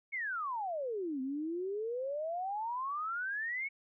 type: exponential two-way sweep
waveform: sine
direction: down then up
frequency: 2243 to 255.8 to 2243 Hz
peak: -34 dBFS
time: 0.12-3.69 s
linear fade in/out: 20 ms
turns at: 1.21 s
effects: none